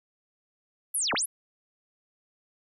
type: linear two-way sweep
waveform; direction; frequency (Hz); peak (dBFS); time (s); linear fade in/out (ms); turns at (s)
sine; down then up; 11860 to 139.3 to 11860; -25; 0.94-1.26; 10; 1.14
effects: none